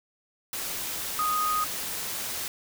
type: tone in noise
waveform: sine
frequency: 1244.5 Hz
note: D#6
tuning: in tune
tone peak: -24 dBFS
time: 1.19-1.64 s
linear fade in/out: 2 ms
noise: white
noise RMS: -33 dBFS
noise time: 0.53-2.48 s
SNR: +6 dB
effects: none